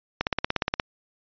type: click train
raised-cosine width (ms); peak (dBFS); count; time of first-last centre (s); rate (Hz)
0.3; -7; 11; 0.21-0.798; 17
effects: resampled to 11025 Hz